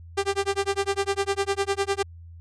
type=tone with tremolo; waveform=sawtooth; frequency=395.9 Hz; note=G4; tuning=17 cents sharp; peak=-16 dBFS; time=0.17-2.03 s; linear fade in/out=10 ms; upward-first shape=sine; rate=9.9 Hz; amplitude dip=100%; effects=added 84 Hz sine -41 dBFS peak until 2.4 s + resampled to 22050 Hz